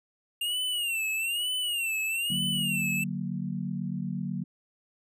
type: tone with vibrato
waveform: square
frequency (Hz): 2794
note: F7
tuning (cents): 0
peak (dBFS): -28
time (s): 0.41-3.04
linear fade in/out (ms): 5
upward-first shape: sine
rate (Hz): 1.1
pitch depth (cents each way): 130
type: chord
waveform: sine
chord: D augmented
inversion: none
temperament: equal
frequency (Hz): 146.83 / 185 / 233.1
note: D3 / F#3 / A#3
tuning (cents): 0 / 0 / 0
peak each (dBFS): -35 / -32 / -36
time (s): 2.3-4.44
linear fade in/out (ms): 5
effects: none